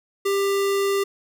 square tone, 396.2 Hz, G4, 18 cents sharp, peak -20 dBFS, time 0.25-1.04 s, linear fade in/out 10 ms, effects none

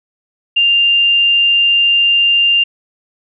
sine tone, 2794 Hz, F7, in tune, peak -8 dBFS, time 0.56-2.64 s, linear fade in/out 10 ms, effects none

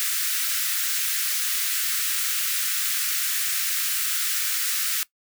white high-pass noise, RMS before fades -25 dBFS, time 0-5.03 s, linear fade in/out 0 ms, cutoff 1300 Hz, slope 48 dB/octave, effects noise-tail reverb RT60 0.1 s tail -19 dB re dry

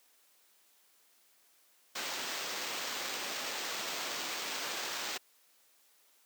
white noise with sample-and-hold, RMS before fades -38 dBFS, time 1.95-5.18 s, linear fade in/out 10 ms, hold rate 11025 Hz, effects white hiss -67 dBFS RMS until 6.25 s + high-pass 300 Hz 12 dB/octave

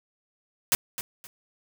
white noise with echo, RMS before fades -21 dBFS, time 0.72-0.75 s, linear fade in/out 0 ms, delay 260 ms, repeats 2, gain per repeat -12 dB, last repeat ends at 1.27 s, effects none

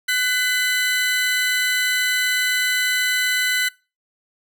30% pulse tone pair together, 1500 / 2013 Hz, F#6 / B6, +23 / +33 cents, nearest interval perfect fourth, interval 510 cents, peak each -18 dBFS, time 0.08-3.69 s, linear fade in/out 10 ms, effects noise-tail reverb RT60 0.3 s tail -23 dB re dry

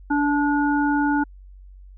harmonic tone, 290 Hz, D4, 22 cents flat, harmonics 1 / 3 / 5, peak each -19 / -24 / -26 dBFS, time 0.1-1.24 s, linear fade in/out 10 ms, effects added 47 Hz sine -41 dBFS peak until 1.97 s

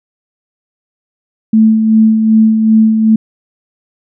sine tone with tremolo, 220 Hz, A3, in tune, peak -3 dBFS, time 1.53-3.16 s, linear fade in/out 5 ms, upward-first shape sine, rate 2.6 Hz, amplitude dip 45%, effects none

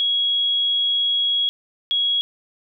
sine tone pair in turn, 3321 / 3321 Hz, G#7 / G#7, -1 / -1 cents, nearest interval unison, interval 0 cents, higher neither, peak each -17 dBFS, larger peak neither, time 0-1.49 / 1.91-2.21 s, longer first, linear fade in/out 0 ms, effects none

